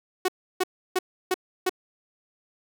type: tone bursts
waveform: sawtooth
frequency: 370 Hz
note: F#4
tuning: in tune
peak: -17 dBFS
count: 5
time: 0.25-1.695 s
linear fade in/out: 5 ms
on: 33 ms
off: 320 ms
effects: none